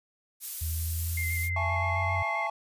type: noise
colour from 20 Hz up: violet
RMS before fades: -33 dBFS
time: 0.4-1.5 s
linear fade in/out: 50 ms
type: linear sweep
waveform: sine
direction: up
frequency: 80 to 92.5 Hz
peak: -29 dBFS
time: 0.61-2.23 s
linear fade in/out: 10 ms
type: tone with vibrato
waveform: sine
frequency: 2093 Hz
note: C7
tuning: in tune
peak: -31 dBFS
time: 1.17-2.47 s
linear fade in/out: 5 ms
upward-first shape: square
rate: 7.6 Hz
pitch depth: 17 cents each way
type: chord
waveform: triangle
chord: A major seventh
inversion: second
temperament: equal with one note detuned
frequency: 670.4 / 830.6 / 880 / 1108.7 Hz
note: E5 / G#5 / A5 / C#6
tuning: +29 / 0 / 0 / 0 cents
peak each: -33 dBFS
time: 1.56-2.5 s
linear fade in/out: 5 ms
effects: resampled to 32000 Hz